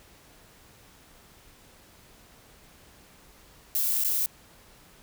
violet noise with dropouts, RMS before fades -26 dBFS, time 3.75-4.26 s, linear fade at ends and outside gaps 0 ms, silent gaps 4.038-4.047 s, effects pink hiss -55 dBFS RMS until 5.02 s

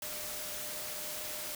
sine tone in noise, 606 Hz, D#5, 46 cents flat, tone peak -49 dBFS, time 0.02-1.55 s, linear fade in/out 2 ms, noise white, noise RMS -40 dBFS, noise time 0.02-1.55 s, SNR -12 dB, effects none

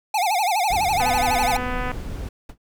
square tone with vibrato, 784 Hz, G5, in tune, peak -19 dBFS, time 0.14-1.57 s, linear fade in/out 5 ms, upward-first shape sine, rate 12 Hz, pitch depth 200 cents each way
brown noise, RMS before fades -30 dBFS, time 0.7-2.29 s, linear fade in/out 5 ms
click train, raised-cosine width 0.5 ms, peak -14 dBFS, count 230, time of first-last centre 1-1.916 s, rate 250 Hz
brown noise with exponential decay, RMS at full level -29 dBFS, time 2.49-2.58 s, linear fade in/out 5 ms, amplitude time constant 18 ms
effects none

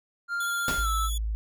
triangle tone with pitch glide, 1396.9 to 1310.9 Hz, F6 to E6, 0 to -10 cents, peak -25 dBFS, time 0.28-1.1 s, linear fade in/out 50 ms, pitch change -110 cents, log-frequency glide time 0.82-0.87 s
15% pulse tone with vibrato, 3401 Hz, G#7, 40 cents sharp, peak -27 dBFS, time 0.4-1.18 s, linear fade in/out 5 ms, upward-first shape sine, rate 15 Hz, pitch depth 25 cents each way
pink noise with exponential decay, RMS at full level -28 dBFS, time 0.68-0.99 s, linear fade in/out 0 ms, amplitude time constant 67 ms
sine tone, 54.1 Hz, A1, 29 cents flat, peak -26 dBFS, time 0.78-1.35 s, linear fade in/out 0 ms
effects none

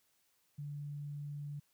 sine tone, 145.3 Hz, D3, 18 cents flat, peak -40 dBFS, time 0.58-1.6 s, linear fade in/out 10 ms, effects white hiss -75 dBFS RMS until 1.73 s

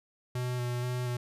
square tone with vibrato, 123.5 Hz, B2, in tune, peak -31 dBFS, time 0.35-1.17 s, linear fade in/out 5 ms, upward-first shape square, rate 2.1 Hz, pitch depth 15 cents each way, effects resampled to 32000 Hz

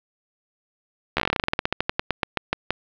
slowing click train, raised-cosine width 0.3 ms, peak -4 dBFS, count 25, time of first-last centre 1.17-2.706 s, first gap 13 ms, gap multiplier 1.12, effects low-pass 4000 Hz 12 dB/octave + 7-bit

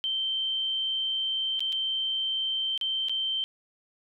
sine tone with dropouts, 3119 Hz, G7, 9 cents flat, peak -26 dBFS, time 0.04-3.44 s, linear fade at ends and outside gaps 0 ms, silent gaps 1.594-1.605 / 1.723-1.727 / 2.777-2.812 / 3.085-3.095 s, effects none

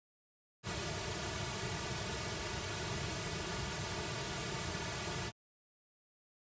pink noise with comb filter, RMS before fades -39 dBFS, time 0.63-5.32 s, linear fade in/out 50 ms, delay 3.8 ms, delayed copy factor -0.95, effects high-pass 60 Hz 12 dB/octave + resampled to 16000 Hz

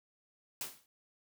white noise with exponential decay, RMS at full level -36 dBFS, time 0.61-0.86 s, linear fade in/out 1 ms, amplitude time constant 54 ms, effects none

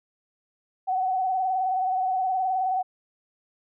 sine tone with vibrato, 751 Hz, F#5, 26 cents sharp, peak -22 dBFS, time 0.87-2.83 s, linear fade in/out 20 ms, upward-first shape sine, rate 19 Hz, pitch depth 45 cents each way, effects none

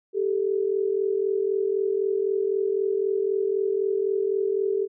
sine tone pair together, 392 / 435.9 Hz, G4 / A4, 0 / -16 cents, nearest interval major second, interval 184 cents, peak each -23 / -26 dBFS, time 0.13-4.88 s, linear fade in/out 50 ms, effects none

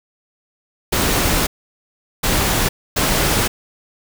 pink noise bursts at uneven times, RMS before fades -17 dBFS, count 3, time 0.92-1.47 / 2.23-2.69 / 2.96-3.48 s, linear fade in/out 10 ms, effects none

